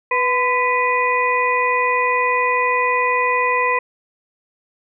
harmonic tone with a mistuned harmonic, 493.9 Hz, B4, in tune, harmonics 1 / 2 / 4 / 5, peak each -22 / -18 / -21 / -23 dBFS, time 0.11-3.79 s, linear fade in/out 5 ms, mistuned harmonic 2, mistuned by +41 cents, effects none

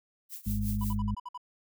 violet noise with tremolo, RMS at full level -39 dBFS, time 0.29-0.98 s, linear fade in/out 50 ms, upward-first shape triangle, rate 5.6 Hz, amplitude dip 95%
harmonic tone, 51.6 Hz, G#1, 10 cents flat, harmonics 1 / 2 / 4, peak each -32 / -32 / -32 dBFS, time 0.46-1.15 s, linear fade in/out 10 ms
triangle tone bursts, 987.8 Hz, B5, in tune, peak -35 dBFS, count 7, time 0.81-1.377 s, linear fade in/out 5 ms, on 33 ms, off 56 ms
effects none

